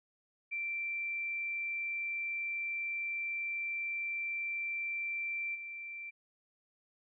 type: tone with level steps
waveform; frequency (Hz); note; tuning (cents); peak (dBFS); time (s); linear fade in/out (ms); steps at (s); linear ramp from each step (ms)
sine; 2349; D7; 0; -34 / -41; 0.51-6.11; 20; 5.54; 20
effects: none